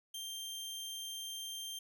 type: tone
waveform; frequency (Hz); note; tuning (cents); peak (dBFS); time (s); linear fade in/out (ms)
sawtooth; 3166; G7; +17; -38; 0.14-1.79; 5
effects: none